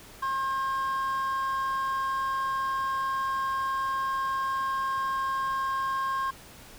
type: tone pair together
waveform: triangle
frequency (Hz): 1072 / 1599.2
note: C6 / G6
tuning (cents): +42 / +34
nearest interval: perfect fifth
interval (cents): 692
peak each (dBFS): -24 / -33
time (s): 0.22-6.31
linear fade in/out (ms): 10
effects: tanh soft clip ceiling -21 dBFS + pink hiss -49 dBFS RMS until 6.78 s